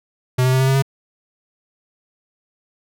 square tone with pitch steps, 127.1 / 128.87 / 130.67 / 132.5 / 134.35 / 136.22 Hz, C3 / C3 / C3 / C3 / C3 / C#3, -50 / -26 / -2 / +22 / +46 / -30 cents, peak -14 dBFS, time 0.38-0.824 s, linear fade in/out 10 ms, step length 74 ms, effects none

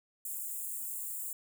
white high-pass noise, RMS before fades -39 dBFS, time 0.25-1.33 s, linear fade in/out 2 ms, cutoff 7100 Hz, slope 96 dB/octave, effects none

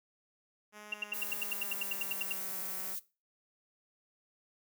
5% pulse tone with pitch glide, 210 to 190.36 Hz, G#3 to F#3, +19 to +49 cents, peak -37 dBFS, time 0.72-2.97 s, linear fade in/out 50 ms, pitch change -170 cents, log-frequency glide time 0.93-2.5 s
sine tone bursts, 2760 Hz, F7, 21 cents flat, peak -30 dBFS, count 15, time 0.92-2.326 s, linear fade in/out 5 ms, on 20 ms, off 79 ms
violet noise, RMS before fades -39 dBFS, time 1.13-3 s, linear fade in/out 20 ms
effects noise-tail reverb RT60 0.3 s tail -19 dB re dry

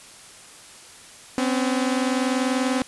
sawtooth tone pair together, 254.5 / 274.7 Hz, C4 / C#4, -48 / -16 cents, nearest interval minor second, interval 132 cents, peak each -18 / -22 dBFS, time 1.38-2.82 s, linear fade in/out 0 ms, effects white hiss -45 dBFS RMS until 2.87 s + resampled to 24000 Hz

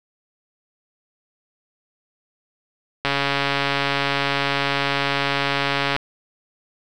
click train, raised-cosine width 0.3 ms, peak -4 dBFS, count 409, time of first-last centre 3.05-5.964 s, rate 140 Hz, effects none

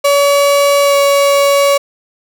35% pulse tone with pitch glide, 567 to 562.8 Hz, C#5 to C#5, +39 to +26 cents, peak -6 dBFS, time 0.04-1.78 s, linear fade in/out 10 ms, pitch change -13 cents, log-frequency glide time 0.83-0.94 s, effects none

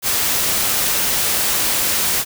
white noise, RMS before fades -18 dBFS, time 0.02-2.25 s, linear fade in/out 50 ms, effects none

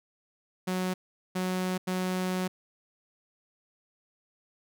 sawtooth tone bursts at uneven times, 184.3 Hz, F#3, 7 cents flat, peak -24 dBFS, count 3, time 0.67-0.94 / 1.35-1.78 / 1.87-2.48 s, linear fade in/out 10 ms, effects none

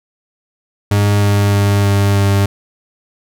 40% pulse tone with pitch steps, 102.2 / 101.55 / 100.91 / 100.27 / 99.64 Hz, G#2 / G#2 / G#2 / G2 / G2, -27 / -38 / -49 / +40 / +29 cents, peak -9 dBFS, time 0.91-2.46 s, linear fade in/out 5 ms, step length 310 ms, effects none

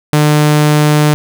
sawtooth tone, 150 Hz, D3, 37 cents sharp, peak -3 dBFS, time 0.13-1.14 s, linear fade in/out 0 ms, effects none

